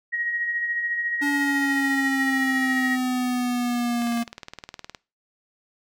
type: tone with tremolo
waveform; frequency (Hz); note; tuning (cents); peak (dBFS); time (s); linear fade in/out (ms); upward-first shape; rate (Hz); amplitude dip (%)
sine; 1891; A#6; +24; -22; 0.12-2.97; 20; sine; 14; 40
type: exponential sweep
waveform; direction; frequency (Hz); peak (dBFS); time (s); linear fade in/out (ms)
square; down; 288.1 to 233.5; -23; 1.21-4.24; 20
type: click train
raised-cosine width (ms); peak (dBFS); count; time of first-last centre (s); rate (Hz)
0.2; -19; 19; 4.02-4.948; 19.4
effects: noise-tail reverb RT60 0.3 s tail -22 dB re dry